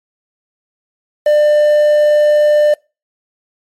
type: tone with quantisation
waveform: triangle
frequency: 597 Hz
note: D5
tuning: 28 cents sharp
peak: -5 dBFS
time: 1.26-2.74 s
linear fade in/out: 5 ms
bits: 5
effects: noise-tail reverb RT60 0.3 s tail -26 dB re dry + MP3 64 kbps